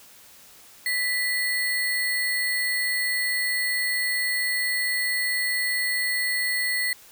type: tone with sample-and-hold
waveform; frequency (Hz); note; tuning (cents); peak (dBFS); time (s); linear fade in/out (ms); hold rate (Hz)
sine; 1975.5; B6; 0; -22; 0.86-6.93; 2; 6300
effects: white hiss -50 dBFS RMS until 7.11 s